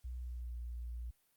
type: tone with pitch glide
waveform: sine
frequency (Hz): 61.74 to 59.33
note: B1 to A#1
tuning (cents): 0 to +31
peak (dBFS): -40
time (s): 0.04-1.11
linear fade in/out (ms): 10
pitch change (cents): -69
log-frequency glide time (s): 0.18-0.55
effects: white hiss -75 dBFS RMS until 1.36 s + Opus 48 kbps